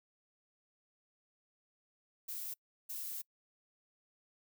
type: noise bursts at uneven times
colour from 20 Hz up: violet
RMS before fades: -42 dBFS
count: 2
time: 2.28-2.54 / 2.89-3.22 s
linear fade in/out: 10 ms
effects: noise-tail reverb RT60 0.1 s tail -26 dB re dry